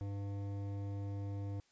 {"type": "tone with hard clipping", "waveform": "triangle", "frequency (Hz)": 100, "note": "G2", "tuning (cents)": 35, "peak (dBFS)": -40, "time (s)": [0.01, 1.6], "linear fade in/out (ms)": 0, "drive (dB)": 17, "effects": ["white hiss -72 dBFS RMS until 1.71 s", "resampled to 16000 Hz"]}